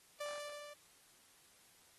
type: tone with level ramp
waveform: sawtooth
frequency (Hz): 587.3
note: D5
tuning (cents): 0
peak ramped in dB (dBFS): -35 to -48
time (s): 0.2-0.74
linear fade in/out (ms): 10
effects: white hiss -66 dBFS RMS until 1.98 s + AAC 32 kbps